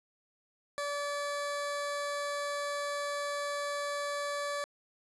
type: tone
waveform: 20% pulse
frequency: 576 Hz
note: D5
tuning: 34 cents flat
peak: -28 dBFS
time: 0.78-4.64 s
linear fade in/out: 0 ms
effects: resampled to 24000 Hz + 10-bit